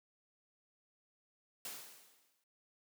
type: noise with exponential decay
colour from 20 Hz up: white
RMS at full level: -43 dBFS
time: 1.65-2.44 s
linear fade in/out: 2 ms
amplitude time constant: 170 ms
effects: high-pass 200 Hz 12 dB/octave